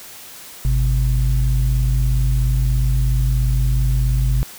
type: tone pair together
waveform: sine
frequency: 50.64 / 127.6 Hz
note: G#1 / C3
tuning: -43 / -43 cents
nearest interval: octave + major third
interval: 1600 cents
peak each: -14 / -17 dBFS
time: 0.65-4.43 s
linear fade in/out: 0 ms
effects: tanh soft clip ceiling -9 dBFS + white hiss -38 dBFS RMS until 4.58 s